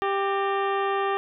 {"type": "harmonic tone with a mistuned harmonic", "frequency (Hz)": 394.1, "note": "G4", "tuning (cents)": 9, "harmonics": [1, 2, 3, 4, 5, 6, 7, 8, 9], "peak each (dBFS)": [-26, -28, -28, -42, -34, -42, -41, -44, -48], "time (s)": [0.02, 1.17], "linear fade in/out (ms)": 0, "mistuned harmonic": 5, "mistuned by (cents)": -120, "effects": []}